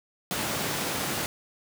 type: high-pass noise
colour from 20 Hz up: pink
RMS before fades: -30 dBFS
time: 0.31-1.26 s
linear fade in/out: 0 ms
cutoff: 140 Hz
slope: 12 dB/octave
effects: none